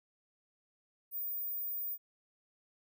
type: tone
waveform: sine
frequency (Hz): 14990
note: A#9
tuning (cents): +8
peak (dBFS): -35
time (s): 1.11-1.98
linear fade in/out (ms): 50
effects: none